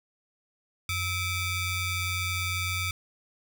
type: ring-modulated tone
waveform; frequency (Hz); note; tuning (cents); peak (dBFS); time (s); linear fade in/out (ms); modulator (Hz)
sawtooth; 1201; D6; +38; -21; 0.89-2.91; 2; 1110
effects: none